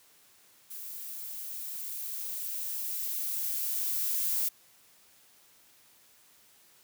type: noise with level ramp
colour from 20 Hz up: violet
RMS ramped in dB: -42 to -29 dBFS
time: 0.7-4.49 s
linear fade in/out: 10 ms
effects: white hiss -61 dBFS RMS until 6.83 s + high-pass 60 Hz 12 dB/octave